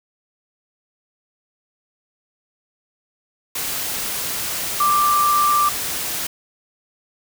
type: tone in noise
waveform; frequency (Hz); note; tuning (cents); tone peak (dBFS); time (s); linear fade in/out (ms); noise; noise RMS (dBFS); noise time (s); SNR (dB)
sine; 1179; D6; +6; -14; 4.8-5.69; 5; white; -25; 3.55-6.27; +8
effects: none